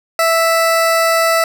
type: tone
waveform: 20% pulse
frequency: 659.3 Hz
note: E5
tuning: in tune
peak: -6 dBFS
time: 0.19-1.44 s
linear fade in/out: 2 ms
effects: none